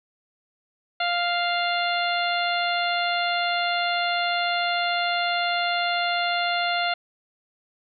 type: harmonic tone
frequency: 698.5 Hz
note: F5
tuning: in tune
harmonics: 1 / 2 / 3 / 4 / 5 / 6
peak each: -25 / -28 / -30 / -31 / -32 / -33 dBFS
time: 1-6.94 s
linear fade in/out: 5 ms
effects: none